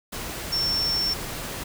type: tone in noise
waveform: sine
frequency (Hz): 5430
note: F8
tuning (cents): -50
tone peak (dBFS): -22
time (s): 0.52-1.14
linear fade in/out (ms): 10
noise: pink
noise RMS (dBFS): -33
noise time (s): 0.12-1.64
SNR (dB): +8
effects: none